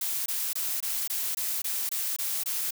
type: noise bursts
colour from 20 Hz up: blue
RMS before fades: -30 dBFS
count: 10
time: 0.01-2.708 s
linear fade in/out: 5 ms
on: 250 ms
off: 22 ms
effects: none